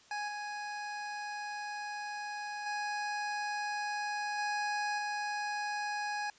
25% pulse tone with level steps, 830.6 Hz, G#5, in tune, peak -31 / -34 / -30 / -28 / -30 dBFS, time 0.11-6.3 s, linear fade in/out 2 ms, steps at 0.28 / 2.66 / 4.38 / 4.98 s, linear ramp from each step 5 ms, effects white hiss -61 dBFS RMS until 6.38 s + resampled to 16000 Hz

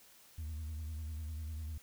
sine tone with vibrato, 77.9 Hz, D#2, 3 cents sharp, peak -36 dBFS, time 0.38-1.78 s, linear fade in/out 5 ms, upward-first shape sine, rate 10 Hz, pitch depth 76 cents each way, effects tanh soft clip ceiling -38 dBFS + white hiss -61 dBFS RMS until 1.82 s

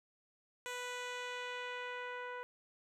10% pulse tone with low-pass filter sweep, 493.9 Hz, B4, in tune, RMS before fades -43 dBFS, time 0.66-2.43 s, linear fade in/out 0 ms, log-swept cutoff 10000 to 1400 Hz, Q 0.91, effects none

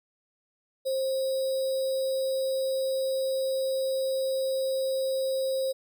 sine tone with sample-and-hold, 530 Hz, C5, 22 cents sharp, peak -25 dBFS, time 0.85-5.73 s, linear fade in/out 20 ms, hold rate 4410 Hz, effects none

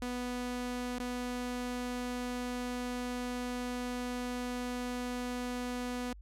sawtooth tone with dropouts, 246.9 Hz, B3, in tune, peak -31 dBFS, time 0.02-6.13 s, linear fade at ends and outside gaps 2 ms, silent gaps 0.986-0.998 s, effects added 50 Hz sine -48 dBFS peak until 6.21 s + low-pass 12000 Hz 12 dB/octave

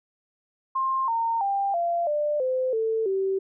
sine tone with pitch steps, 1059 / 916.6 / 793.4 / 686.7 / 594.3 / 514.4 / 445.3 / 385.4 Hz, C6 / A#5 / G5 / F5 / D5 / C5 / A4 / G4, +21 / -29 / +21 / -29 / +20 / -30 / +21 / -29 cents, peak -22 dBFS, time 0.75-3.39 s, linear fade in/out 10 ms, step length 330 ms, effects none

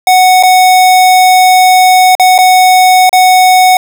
square tone with dropouts, 740 Hz, F#5, in tune, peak -3 dBFS, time 0.07-3.77 s, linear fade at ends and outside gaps 2 ms, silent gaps 0.427-0.434 / 2.152-2.197 / 2.38-2.387 / 3.094-3.129 s, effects none

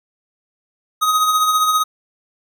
square tone with tremolo, 1256 Hz, D#6, 16 cents sharp, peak -12 dBFS, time 1.01-1.84 s, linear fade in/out 20 ms, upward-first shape triangle, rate 15 Hz, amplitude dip 50%, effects none

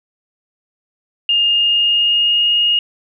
sine tone with pitch glide, 2826 to 2859 Hz, F7 to F7, +20 to +40 cents, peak -11 dBFS, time 1.29-2.79 s, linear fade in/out 2 ms, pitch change +20 cents, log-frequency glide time 1.42-2.51 s, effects none

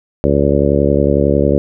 harmonic tone, 71 Hz, C#2, 42 cents sharp, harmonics 1 / 2 / 3 / 4 / 5 / 6 / 7 / 8, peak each -18 / -18 / -18 / -18 / -18 / -18 / -18 / -18 dBFS, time 0.24-1.58 s, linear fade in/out 0 ms, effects none

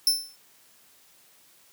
sawtooth tone with exponential decay, 5320 Hz, E8, 15 cents sharp, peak -13 dBFS, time 0.07-0.36 s, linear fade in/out 1 ms, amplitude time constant 62 ms, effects white hiss -58 dBFS RMS until 1.72 s + high-pass 100 Hz 12 dB/octave

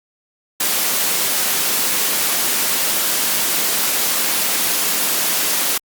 white high-pass noise, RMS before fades -18 dBFS, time 0.6-5.78 s, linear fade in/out 5 ms, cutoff 160 Hz, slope 24 dB/octave, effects Opus 48 kbps

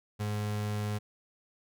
35% pulse tone, 104.8 Hz, G#2, 16 cents sharp, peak -29 dBFS, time 0.19-0.99 s, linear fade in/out 20 ms, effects none

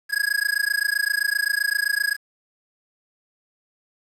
square tone with amplitude modulation, 1661.2 Hz, G#6, in tune, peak -17 dBFS, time 0.09-2.17 s, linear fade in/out 50 ms, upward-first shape sine, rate 27.7 Hz, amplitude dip 100%, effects resampled to 32000 Hz + 8-bit

